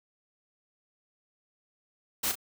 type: noise with echo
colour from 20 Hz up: white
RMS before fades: -29 dBFS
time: 2.23-2.32 s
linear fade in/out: 10 ms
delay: 35 ms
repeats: 1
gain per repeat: -8 dB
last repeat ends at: 2.355 s
effects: none